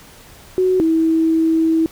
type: tone pair in turn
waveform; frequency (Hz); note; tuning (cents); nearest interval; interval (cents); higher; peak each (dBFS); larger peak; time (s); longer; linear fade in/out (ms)
sine; 370.7 / 323.6; F#4 / E4; +3 / -32; major second; 235; first; -12; neither; 0.58-0.8 / 0.8-1.86; second; 0
effects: pink hiss -43 dBFS RMS until 1.91 s